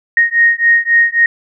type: beating tone pair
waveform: sine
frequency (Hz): 1862 / 1865.7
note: A#6 / A#6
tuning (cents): -2 / +1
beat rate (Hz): 3.7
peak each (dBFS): -11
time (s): 0.17-1.26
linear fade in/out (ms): 2
effects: none